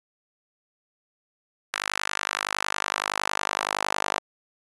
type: tone with high-pass filter sweep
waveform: sawtooth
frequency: 50.8 Hz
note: G#1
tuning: 38 cents flat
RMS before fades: -29 dBFS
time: 1.73-4.19 s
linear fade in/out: 5 ms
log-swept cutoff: 1500 to 830 Hz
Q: 1.5
effects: resampled to 22050 Hz